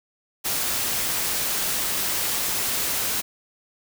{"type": "noise", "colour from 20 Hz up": "white", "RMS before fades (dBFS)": -25, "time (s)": [0.44, 3.22], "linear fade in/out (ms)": 20, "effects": []}